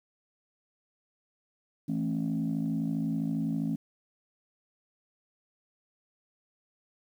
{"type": "chord", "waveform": "sine", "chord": "A major", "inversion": "second", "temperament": "equal with one note detuned", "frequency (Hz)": [164.81, 220, 272.3], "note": ["E3", "A3", "C#4"], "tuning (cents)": [0, 0, -31], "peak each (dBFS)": -31, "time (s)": [1.88, 3.76], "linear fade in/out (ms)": 10, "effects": ["tanh soft clip ceiling -22 dBFS", "10-bit"]}